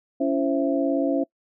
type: tone cluster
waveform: sine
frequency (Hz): 278.7 / 335.8 / 528 / 665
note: C#4 / E4 / C5 / E5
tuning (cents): +9 / +32 / +16 / +15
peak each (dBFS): -22 / -28 / -27 / -27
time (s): 0.2-1.24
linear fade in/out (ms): 10
effects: noise-tail reverb RT60 0.1 s tail -24 dB re dry